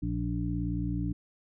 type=harmonic tone; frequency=58.5 Hz; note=A#1; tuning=7 cents sharp; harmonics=1 / 2 / 3 / 5; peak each=-34 / -34 / -34 / -34 dBFS; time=0.02-1.13 s; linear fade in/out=10 ms; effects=none